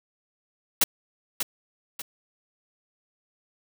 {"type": "noise with echo", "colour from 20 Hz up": "white", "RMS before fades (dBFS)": -19, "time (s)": [0.81, 0.84], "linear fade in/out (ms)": 5, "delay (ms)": 590, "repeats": 2, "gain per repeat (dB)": -8, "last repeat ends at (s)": 2.02, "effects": []}